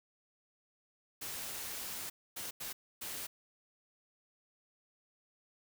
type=noise bursts at uneven times; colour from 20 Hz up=white; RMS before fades=-42 dBFS; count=4; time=1.21-2.1 / 2.36-2.51 / 2.6-2.73 / 3.01-3.27 s; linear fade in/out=10 ms; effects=none